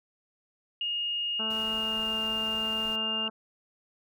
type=tone with pitch glide; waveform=sine; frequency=2850 to 2812 Hz; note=F7 to F7; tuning=+34 to +11 cents; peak=-28 dBFS; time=0.81-3.28 s; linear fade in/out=2 ms; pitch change=-23 cents; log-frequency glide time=1.57-2.19 s
type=harmonic tone; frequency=220 Hz; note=A3; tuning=in tune; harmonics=1 / 2 / 3 / 4 / 5 / 6 / 7; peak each=-38 / -43 / -43 / -43 / -46 / -43 / -48 dBFS; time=1.39-3.3 s; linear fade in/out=10 ms
type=noise; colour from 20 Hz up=pink; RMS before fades=-48 dBFS; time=1.5-2.96 s; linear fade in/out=5 ms
effects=none